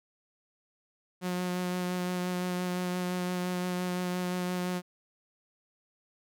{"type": "tone with vibrato", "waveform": "sawtooth", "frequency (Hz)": 180.3, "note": "F#3", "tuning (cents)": -45, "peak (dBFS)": -26, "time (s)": [1.21, 4.82], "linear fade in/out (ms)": 50, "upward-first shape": "sine", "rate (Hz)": 5.8, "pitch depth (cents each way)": 13, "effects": []}